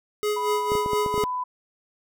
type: tone with tremolo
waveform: square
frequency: 420 Hz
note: G#4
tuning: 19 cents sharp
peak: -22 dBFS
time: 0.23-1.24 s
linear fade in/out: 0 ms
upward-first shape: sine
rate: 4.3 Hz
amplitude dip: 65%
type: tone with pitch glide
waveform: sine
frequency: 987.8 to 999.3 Hz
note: B5 to B5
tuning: 0 to +20 cents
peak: -25 dBFS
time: 0.36-1.44 s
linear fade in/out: 10 ms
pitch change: +20 cents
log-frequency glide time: 0.7-1.29 s
type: clicks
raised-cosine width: 2 ms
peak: -17 dBFS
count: 8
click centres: 0.719 / 0.753 / 0.861 / 0.933 / 1.062 / 1.142 / 1.179 / 1.237 s
effects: none